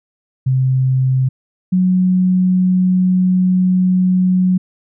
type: tone pair in turn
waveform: sine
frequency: 130.5 / 183.86 Hz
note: C3 / F#3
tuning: -4 / -11 cents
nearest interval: tritone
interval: 593 cents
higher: second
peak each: -11 / -10 dBFS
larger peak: second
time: 0.46-1.29 / 1.72-4.58 s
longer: second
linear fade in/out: 10 ms
effects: none